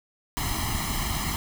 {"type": "noise with comb filter", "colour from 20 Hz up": "pink", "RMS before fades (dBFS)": -28, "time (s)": [0.37, 1.36], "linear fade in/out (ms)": 0, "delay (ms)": 0.98, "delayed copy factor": 0.95, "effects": []}